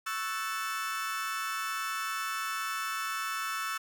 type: chord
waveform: 35% pulse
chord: F# minor seventh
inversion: second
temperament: equal with one note detuned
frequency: 1108.7 / 1318.5 / 1500.6 / 1760 Hz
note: C#6 / E6 / F#6 / A6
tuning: 0 / 0 / +24 / 0 cents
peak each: -38 / -33 / -39 / -38 dBFS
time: 0.06-3.78 s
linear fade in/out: 10 ms
effects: none